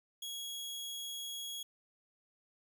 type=tone; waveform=sawtooth; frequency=3322 Hz; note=G#7; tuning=in tune; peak=-37 dBFS; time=0.22-1.63 s; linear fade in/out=5 ms; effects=12-bit